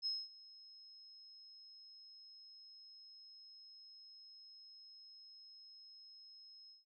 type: tone with ADSR envelope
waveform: sine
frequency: 5160 Hz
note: E8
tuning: 38 cents flat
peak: -35 dBFS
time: 0.02-6.85 s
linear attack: 40 ms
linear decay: 220 ms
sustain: -21 dB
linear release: 150 ms
effects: none